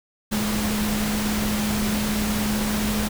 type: tone in noise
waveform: sine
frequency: 211.2 Hz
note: G#3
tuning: 29 cents sharp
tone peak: -23 dBFS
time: 0.31-3.09 s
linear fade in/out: 20 ms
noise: pink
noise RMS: -27 dBFS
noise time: 0.31-3.09 s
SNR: +1 dB
effects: none